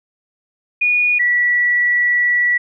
sine tone pair in turn, 2453 / 1946.9 Hz, D#7 / B6, -25 / -25 cents, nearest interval major third, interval 400 cents, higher first, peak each -12 dBFS, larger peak neither, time 0.81-1.19 / 1.19-2.58 s, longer second, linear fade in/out 10 ms, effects none

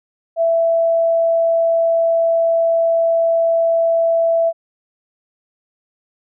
sine tone, 664 Hz, E5, 12 cents sharp, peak -12 dBFS, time 0.36-4.53 s, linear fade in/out 50 ms, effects none

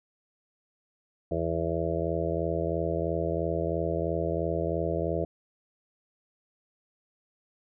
harmonic tone, 83 Hz, E2, 12 cents sharp, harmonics 1 / 2 / 4 / 5 / 6 / 7 / 8, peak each -34 / -34 / -34 / -34 / -34 / -34 / -34 dBFS, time 1.31-5.25 s, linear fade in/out 5 ms, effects none

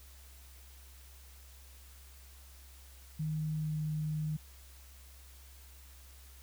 sine tone with pitch glide, 155.2 to 153.95 Hz, D#3 to D#3, -4 to -18 cents, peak -32 dBFS, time 3.19-4.37 s, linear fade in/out 10 ms, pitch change -14 cents, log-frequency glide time 3.56-3.72 s, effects added 66 Hz sine -53 dBFS peak until 6.42 s + white hiss -59 dBFS RMS until 6.42 s

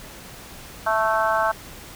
harmonic tone, 220 Hz, A3, in tune, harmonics 3 / 4 / 5 / 6 / 7, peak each -23 / -24 / -25 / -26 / -26 dBFS, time 0.86-1.52 s, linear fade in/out 10 ms, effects pink hiss -41 dBFS RMS until 1.95 s

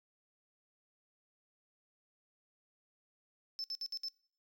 triangle tone bursts, 5274 Hz, E8, in tune, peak -35 dBFS, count 5, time 3.59-4.084 s, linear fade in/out 0 ms, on 50 ms, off 61 ms, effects noise-tail reverb RT60 0.5 s tail -24 dB re dry + tanh soft clip ceiling -33 dBFS

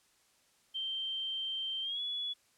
sine tone with pitch glide, 3136 to 3400 Hz, G7 to G#7, 0 to +40 cents, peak -34 dBFS, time 0.74-2.34 s, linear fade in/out 20 ms, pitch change +140 cents, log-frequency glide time 1.82-2.01 s, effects white hiss -69 dBFS RMS until 2.57 s + low-pass 10000 Hz 12 dB/octave

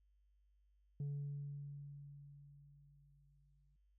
sine tone with exponential decay, 142.7 Hz, D3, 49 cents flat, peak -36 dBFS, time 1-3.76 s, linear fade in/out 2 ms, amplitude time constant 600 ms, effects tanh soft clip ceiling -38 dBFS + added 50 Hz sine -70 dBFS peak until 3.98 s

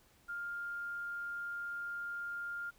sine tone with quantisation, 1404 Hz, F6, 9 cents sharp, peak -38 dBFS, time 0.28-2.71 s, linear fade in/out 20 ms, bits 11, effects pink hiss -67 dBFS RMS until 2.78 s

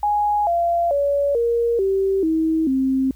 sine tone with pitch steps, 830.6 / 686.4 / 567.3 / 468.9 / 387.5 / 320.2 / 264.7 Hz, G#5 / F5 / C#5 / A#4 / G4 / D#4 / C4, 0 / -30 / +40 / +10 / -20 / +50 / +20 cents, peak -16 dBFS, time 0.03-3.11 s, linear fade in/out 2 ms, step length 440 ms, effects added 61 Hz sine -42 dBFS peak until 3.15 s + white hiss -57 dBFS RMS until 3.15 s

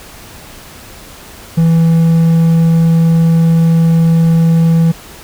triangle tone, 164.81 Hz, E3, in tune, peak -4 dBFS, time 1.57-4.92 s, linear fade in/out 10 ms, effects pink hiss -34 dBFS RMS until 5.23 s

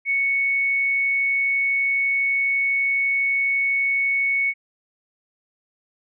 sine tone, 2217 Hz, C#7, in tune, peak -18 dBFS, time 0.05-4.54 s, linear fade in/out 50 ms, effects none

